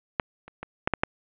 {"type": "clicks", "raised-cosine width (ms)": 0.5, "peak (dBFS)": [-7, -28, -20, -7, -7, -6], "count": 6, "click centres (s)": [0.198, 0.48, 0.63, 0.875, 0.937, 1.035], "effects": ["resampled to 8000 Hz", "8-bit"]}